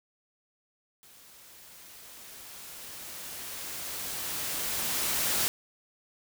white noise with level ramp, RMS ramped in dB -55 to -27 dBFS, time 1.03-5.48 s, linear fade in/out 0 ms, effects none

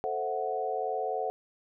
sine chord, F# half-diminished seventh, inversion first, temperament equal, 440 / 523.3 / 659.3 / 740 Hz, A4 / C5 / E5 / F#5, 0 / 0 / 0 / 0 cents, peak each -34 / -36 / -38 / -32 dBFS, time 0.04-1.3 s, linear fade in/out 0 ms, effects none

